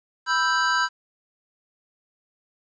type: chord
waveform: square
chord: E minor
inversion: second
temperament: equal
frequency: 987.8 / 1318.5 / 1568 Hz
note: B5 / E6 / G6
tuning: 0 / 0 / 0 cents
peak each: -26 / -26 / -23 dBFS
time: 0.26-0.89 s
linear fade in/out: 50 ms
effects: resampled to 16000 Hz + 9-bit